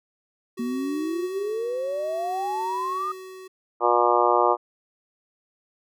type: tone with tremolo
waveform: square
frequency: 375.1 Hz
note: F#4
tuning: 24 cents sharp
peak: -33 dBFS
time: 0.57-3.48 s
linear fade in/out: 10 ms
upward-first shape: sine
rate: 0.61 Hz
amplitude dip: 55%
type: exponential sweep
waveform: sine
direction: up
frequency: 233.1 to 1244.5 Hz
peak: -25 dBFS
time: 0.59-3.12 s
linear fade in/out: 5 ms
type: harmonic tone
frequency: 120 Hz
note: B2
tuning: 49 cents flat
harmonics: 3 / 4 / 5 / 6 / 7 / 8 / 9 / 10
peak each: -25 / -25 / -25 / -25 / -25 / -25 / -25 / -25 dBFS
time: 3.8-4.57 s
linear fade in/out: 50 ms
effects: none